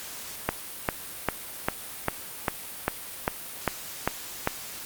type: click train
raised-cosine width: 0.5 ms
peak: -7 dBFS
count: 11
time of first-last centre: 0.49-4.474 s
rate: 2.51 Hz
effects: white hiss -39 dBFS RMS until 4.85 s + Opus 48 kbps